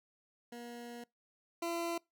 20% pulse tone pair in turn, 238.4 / 338.8 Hz, A#3 / E4, +39 / +48 cents, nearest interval tritone, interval 609 cents, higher second, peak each -40 / -30 dBFS, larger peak second, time 0.52-1.04 / 1.62-1.98 s, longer first, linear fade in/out 5 ms, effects noise-tail reverb RT60 0.2 s tail -25 dB re dry

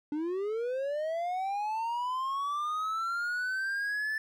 triangle linear sweep, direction up, 289.7 to 1760 Hz, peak -28 dBFS, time 0.12-4.18 s, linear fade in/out 2 ms, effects none

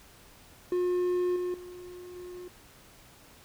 triangle tone with level steps, 358.6 Hz, F4, 46 cents sharp, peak -23 / -27 / -40 / -38 dBFS, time 0.72-2.48 s, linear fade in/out 2 ms, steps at 1.36 / 1.54 / 2.16 s, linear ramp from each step 2 ms, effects pink hiss -55 dBFS RMS until 3.44 s

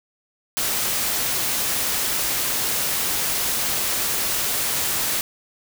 white noise, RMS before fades -23 dBFS, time 0.57-5.21 s, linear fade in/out 0 ms, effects none

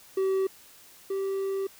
triangle tone pair in turn, 383.2 / 389 Hz, G4 / G4, -39 / -13 cents, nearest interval unison, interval 26 cents, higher second, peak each -21 / -25 dBFS, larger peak first, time 0.17-0.47 / 1.1-1.67 s, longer second, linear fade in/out 5 ms, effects white hiss -53 dBFS RMS until 1.79 s

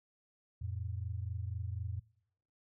sine tone pair together, 87.31 / 111.35 Hz, F2 / A2, 0 / +21 cents, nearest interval major third, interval 421 cents, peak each -38 / -40 dBFS, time 0.61-2 s, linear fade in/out 10 ms, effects noise-tail reverb RT60 0.8 s tail -24 dB re dry

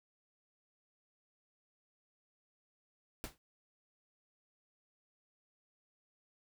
pink noise with exponential decay, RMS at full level -40 dBFS, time 3.24-3.38 s, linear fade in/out 0 ms, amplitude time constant 29 ms, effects none

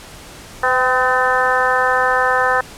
harmonic tone with a mistuned harmonic, 254.5 Hz, C4, 48 cents flat, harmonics 2 / 3 / 4 / 5 / 6 / 7, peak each -20 / -20 / -20 / -20 / -20 / -20 dBFS, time 0.63-2.61 s, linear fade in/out 5 ms, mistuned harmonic 3, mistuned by +28 cents, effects pink hiss -37 dBFS RMS until 2.77 s + low-pass 11000 Hz 12 dB/octave

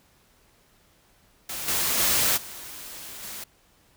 white noise with level steps, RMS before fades -33 / -25 / -22 / -40 / -37 dBFS, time 1.49-3.44 s, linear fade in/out 5 ms, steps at 1.67 / 1.97 / 2.36 / 3.22 s, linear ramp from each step 20 ms, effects pink hiss -61 dBFS RMS until 3.96 s

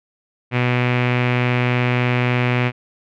sawtooth tone with low-pass filter, 123.47 Hz, B2, in tune, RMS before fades -18 dBFS, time 0.51-2.72 s, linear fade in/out 50 ms, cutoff 2400 Hz, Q 3.7, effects none

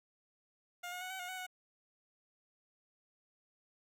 15% pulse tone with pitch steps, 708 / 721 / 738 / 758 / 718 / 746 / 736 Hz, F5 / F#5 / F#5 / F#5 / F5 / F#5 / F#5, +23 / -45 / -5 / +42 / +48 / +14 / -9 cents, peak -35 dBFS, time 0.83-1.467 s, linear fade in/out 10 ms, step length 91 ms, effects none

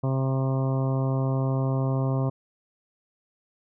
harmonic tone with a mistuned harmonic, 133 Hz, C3, 29 cents sharp, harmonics 1 / 2 / 3 / 4 / 5 / 6 / 7 / 8 / 9, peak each -23 / -31 / -35 / -35 / -36 / -44 / -41 / -40 / -46 dBFS, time 0.03-2.3 s, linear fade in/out 10 ms, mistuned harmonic 7, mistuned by +24 cents, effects none

